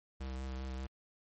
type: tone with vibrato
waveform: square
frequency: 65.41 Hz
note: C2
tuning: in tune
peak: -39 dBFS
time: 0.2-0.87 s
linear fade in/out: 10 ms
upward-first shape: sine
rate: 5.1 Hz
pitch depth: 19 cents each way
effects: MP3 32 kbps